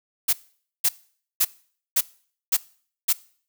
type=noise bursts; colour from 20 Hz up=blue; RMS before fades=-19 dBFS; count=6; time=0.28-3.13 s; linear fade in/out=10 ms; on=50 ms; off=510 ms; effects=noise-tail reverb RT60 0.5 s tail -21 dB re dry